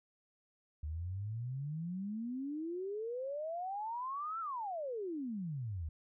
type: exponential two-way sweep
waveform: sine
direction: up then down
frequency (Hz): 73.4 to 1367 to 73.4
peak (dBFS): -37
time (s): 0.83-5.89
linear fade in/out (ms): 5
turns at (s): 4.4
effects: none